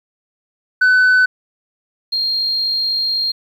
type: tone pair in turn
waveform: sine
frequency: 1505 / 4216 Hz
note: F#6 / C8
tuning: +29 / +12 cents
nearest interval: octave + tritone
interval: 1783 cents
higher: second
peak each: -6 / -15 dBFS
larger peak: first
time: 0.81-1.26 / 2.12-3.32 s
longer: second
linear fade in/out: 10 ms
effects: tanh soft clip ceiling -8 dBFS + 8-bit